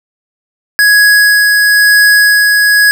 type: tone with tremolo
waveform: square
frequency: 1668 Hz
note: G#6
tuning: 7 cents sharp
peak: -4 dBFS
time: 0.79-2.91 s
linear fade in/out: 0 ms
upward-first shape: sine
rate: 1 Hz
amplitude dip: 25%
effects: none